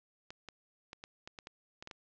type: clicks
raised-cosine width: 0.2 ms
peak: -28 dBFS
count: 10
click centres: 0.305 / 0.487 / 0.931 / 1.039 / 1.275 / 1.388 / 1.471 / 1.825 / 1.874 / 1.912 s
effects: low-pass 6000 Hz 12 dB/octave